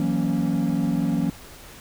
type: chord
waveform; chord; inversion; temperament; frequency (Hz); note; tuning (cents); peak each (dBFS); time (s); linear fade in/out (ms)
triangle; F# dominant seventh; third; equal; 164.81 / 185 / 233.1 / 277.2; E3 / F#3 / A#3 / C#4; 0 / 0 / 0 / 0; -23; 0-1.3; 2
effects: tanh soft clip ceiling -13 dBFS + pink hiss -44 dBFS RMS until 1.8 s